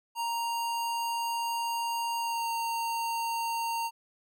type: tone with pitch glide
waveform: square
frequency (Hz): 932.3 to 921.6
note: A#5 to A#5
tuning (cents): 0 to -20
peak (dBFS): -30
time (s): 0.15-3.91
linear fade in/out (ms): 50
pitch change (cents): -20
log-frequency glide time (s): 2.17-2.5
effects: none